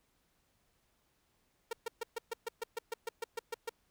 sawtooth tone bursts, 461 Hz, A#4, 19 cents flat, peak -31 dBFS, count 14, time 1.71-3.694 s, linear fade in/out 5 ms, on 21 ms, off 130 ms, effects pink hiss -75 dBFS RMS until 3.9 s

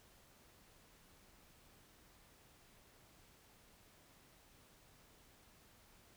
silence, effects pink hiss -66 dBFS RMS until 6.16 s

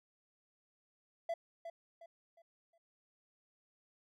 triangle tone with echo, 670 Hz, E5, 28 cents sharp, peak -32 dBFS, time 1.29-1.34 s, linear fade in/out 5 ms, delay 360 ms, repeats 4, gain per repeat -9 dB, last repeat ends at 2.78 s, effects none

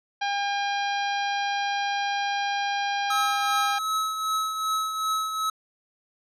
harmonic tone, 805 Hz, G5, 46 cents sharp, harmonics 1 / 2 / 3 / 4 / 5 / 6 / 7, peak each -26 / -31 / -35 / -36 / -38 / -42 / -44 dBFS, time 0.21-3.79 s, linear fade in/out 10 ms
square tone with tremolo, 1290 Hz, E6, 38 cents flat, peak -23 dBFS, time 3.1-5.5 s, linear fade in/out 5 ms, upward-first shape triangle, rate 2.6 Hz, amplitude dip 55%
effects low-pass 12000 Hz 12 dB/octave

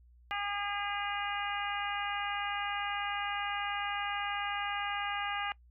harmonic tone, 406.5 Hz, G#4, 37 cents flat, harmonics 2 / 3 / 4 / 5 / 6 / 7, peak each -37 / -39 / -40 / -41 / -42 / -42 dBFS, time 0.31-5.52 s, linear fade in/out 0 ms, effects noise-tail reverb RT60 0.1 s tail -21 dB re dry + added 60 Hz sine -57 dBFS peak until 5.7 s

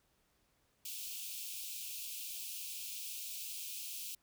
white high-pass noise, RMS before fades -44 dBFS, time 0.85-4.15 s, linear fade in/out 5 ms, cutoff 2400 Hz, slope 96 dB/octave, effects pink hiss -75 dBFS RMS until 4.22 s

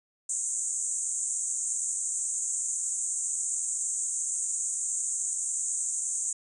pink band-pass noise, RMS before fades -31 dBFS, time 0.29-6.33 s, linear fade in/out 5 ms, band 6600 to 8800 Hz, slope 96 dB/octave, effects none

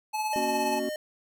square tone with tremolo, 860 Hz, A5, 40 cents flat, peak -26 dBFS, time 0.13-0.8 s, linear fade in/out 20 ms, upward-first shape triangle, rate 17 Hz, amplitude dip 45%
square tone, 610 Hz, D#5, 34 cents flat, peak -32 dBFS, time 0.33-0.96 s, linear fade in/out 2 ms
triangle chord, F# major, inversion first, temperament equal, 233.1 / 277.2 / 370 Hz, A#3 / C#4 / F#4, 0 / 0 / 0 cents, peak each -33 / -32 / -31 dBFS, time 0.36-0.89 s, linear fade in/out 0 ms
effects none

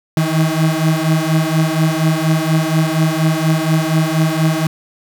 35% pulse beating tone pair, 156.9 / 161.1 Hz, D#3 / E3, +15 / -39 cents, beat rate 4.2 Hz, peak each -14 dBFS, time 0.17-4.67 s, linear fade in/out 2 ms, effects none

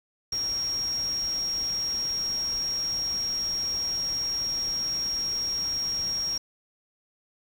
sine tone in noise, 5588 Hz, F8, in tune, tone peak -26 dBFS, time 0.32-6.38 s, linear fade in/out 5 ms, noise pink, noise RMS -43 dBFS, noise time 0.32-6.38 s, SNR +14 dB, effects none

